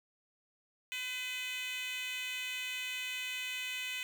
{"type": "tone with high-pass filter", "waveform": "10% pulse", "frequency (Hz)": 505, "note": "B4", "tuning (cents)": 39, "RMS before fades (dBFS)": -39, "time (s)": [0.92, 4.03], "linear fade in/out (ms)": 0, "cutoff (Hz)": 2500, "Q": 2.5, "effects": []}